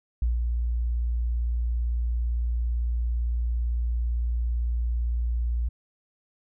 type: tone with ADSR envelope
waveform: sine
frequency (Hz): 58.9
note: A#1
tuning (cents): +19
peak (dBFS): -20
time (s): 0.22-5.69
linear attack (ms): 3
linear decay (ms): 150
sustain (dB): -3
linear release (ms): 10
effects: none